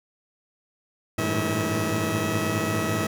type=tone cluster; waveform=15% pulse; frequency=98 / 107.3 / 112.4 / 161 / 644 Hz; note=G2 / A2 / A2 / E3 / E5; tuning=0 / -43 / +37 / -41 / -41 cents; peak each=-24 dBFS; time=1.18-3.07 s; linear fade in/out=5 ms; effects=none